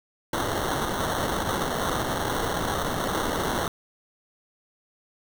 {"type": "noise with sample-and-hold", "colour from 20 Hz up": "blue", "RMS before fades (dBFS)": -27, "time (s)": [0.33, 3.68], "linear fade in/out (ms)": 2, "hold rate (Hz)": 2450, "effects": []}